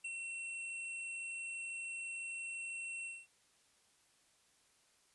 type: tone with ADSR envelope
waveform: square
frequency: 2713 Hz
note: E7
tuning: 49 cents sharp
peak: -40 dBFS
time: 0.04-3.27 s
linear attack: 8 ms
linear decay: 46 ms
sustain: -2 dB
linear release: 220 ms
effects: white hiss -71 dBFS RMS until 5.14 s + resampled to 24000 Hz